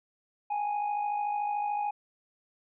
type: tone with amplitude modulation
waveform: triangle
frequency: 828 Hz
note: G#5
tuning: 5 cents flat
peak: -24 dBFS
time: 0.5-1.91 s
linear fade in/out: 10 ms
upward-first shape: sine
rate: 53.6 Hz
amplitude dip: 50%
effects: resampled to 8000 Hz